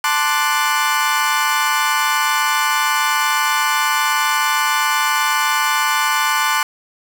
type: chord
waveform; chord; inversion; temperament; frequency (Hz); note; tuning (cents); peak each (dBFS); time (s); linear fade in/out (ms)
30% pulse; D dominant seventh; second; equal; 880 / 1046.5 / 1174.7 / 1480; A5 / C6 / D6 / F#6; 0 / 0 / 0 / 0; -18; 0.04-6.63; 2
effects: none